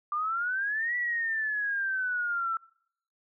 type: exponential two-way sweep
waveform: sine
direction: up then down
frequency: 1181 to 1963 to 1326 Hz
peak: -27 dBFS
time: 0.12-2.57 s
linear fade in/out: 2 ms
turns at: 0.96 s
effects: noise-tail reverb RT60 0.7 s tail -25 dB re dry